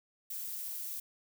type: noise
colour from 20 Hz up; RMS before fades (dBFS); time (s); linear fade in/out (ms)
violet; -40; 0.3-1; 5
effects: none